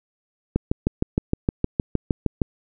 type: click train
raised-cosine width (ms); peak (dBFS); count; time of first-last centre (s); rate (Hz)
3; -6; 13; 0.56-2.418; 6.46
effects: none